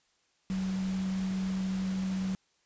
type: tone in noise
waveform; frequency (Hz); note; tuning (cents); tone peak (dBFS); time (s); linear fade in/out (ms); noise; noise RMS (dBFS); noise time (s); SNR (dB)
sine; 189.2; F#3; +39; -29; 0.5-2.35; 0; pink; -45; 0.5-2.35; +13
effects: white hiss -71 dBFS RMS until 2.65 s + resampled to 16000 Hz